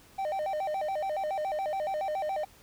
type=tone with vibrato; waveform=triangle; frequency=688 Hz; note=F5; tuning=26 cents flat; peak=-27 dBFS; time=0.18-2.45 s; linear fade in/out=10 ms; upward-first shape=square; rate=7.1 Hz; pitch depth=210 cents each way; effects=pink hiss -57 dBFS RMS until 2.62 s